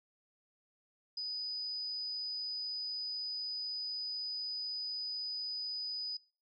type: tone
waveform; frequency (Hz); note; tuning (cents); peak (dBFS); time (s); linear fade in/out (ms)
sine; 4978; D#8; 0; -36; 1.17-6.17; 5
effects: noise-tail reverb RT60 0.4 s tail -24 dB re dry